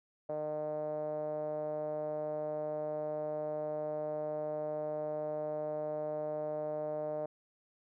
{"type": "tone with low-pass filter", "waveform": "5% pulse", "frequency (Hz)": 152.2, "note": "D#3", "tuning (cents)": -38, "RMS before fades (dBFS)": -37, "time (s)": [0.29, 7.26], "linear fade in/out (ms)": 5, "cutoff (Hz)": 600, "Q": 5.9, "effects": []}